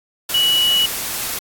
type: tone in noise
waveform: sine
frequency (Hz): 2937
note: F#7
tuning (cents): -13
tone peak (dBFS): -13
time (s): 0.34-0.86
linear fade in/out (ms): 5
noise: white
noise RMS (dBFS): -24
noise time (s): 0.29-1.39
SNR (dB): +8
effects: AAC 64 kbps